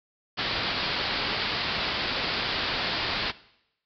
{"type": "low-pass noise", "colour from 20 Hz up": "white", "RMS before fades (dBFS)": -29, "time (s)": [0.37, 3.32], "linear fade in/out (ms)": 20, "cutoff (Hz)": 4900, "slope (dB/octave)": 96, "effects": ["noise-tail reverb RT60 0.8 s tail -19 dB re dry"]}